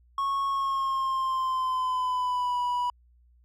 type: tone with pitch glide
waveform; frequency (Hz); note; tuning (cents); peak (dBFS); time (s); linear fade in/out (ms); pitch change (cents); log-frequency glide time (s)
triangle; 1100 to 980; C#6 to B5; -14 to -14; -23; 0.18-2.9; 2; -200; 0.47-2.59
effects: added 60 Hz sine -57 dBFS peak until 3.44 s